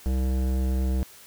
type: tone with hard clipping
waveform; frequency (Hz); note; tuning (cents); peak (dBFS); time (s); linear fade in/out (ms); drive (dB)
sine; 64.6; C2; -21; -24; 0.06-1.03; 0; 15
effects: white hiss -49 dBFS RMS until 1.26 s